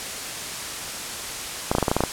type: clicks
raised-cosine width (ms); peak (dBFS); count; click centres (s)
1; -5; 9; 1.715 / 1.751 / 1.784 / 1.827 / 1.882 / 1.915 / 1.966 / 2.006 / 2.037
effects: white hiss -31 dBFS RMS until 2.12 s + low-pass 10000 Hz 12 dB/octave